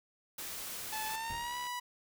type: noise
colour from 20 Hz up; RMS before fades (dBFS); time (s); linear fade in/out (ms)
white; -42; 0.38-1.16; 5
type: tone with pitch glide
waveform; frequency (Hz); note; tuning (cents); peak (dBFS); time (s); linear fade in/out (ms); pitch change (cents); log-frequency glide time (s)
sawtooth; 869 to 981.1; A5 to B5; -22 to -12; -33; 0.92-1.8; 10; +210; 1.07-1.56
type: click train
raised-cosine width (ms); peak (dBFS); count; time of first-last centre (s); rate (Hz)
0.2; -32; 44; 1.05-1.669; 69.5
type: noise with exponential decay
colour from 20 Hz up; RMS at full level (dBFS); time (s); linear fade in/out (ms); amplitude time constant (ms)
brown; -41; 1.3-1.64; 2; 73
effects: none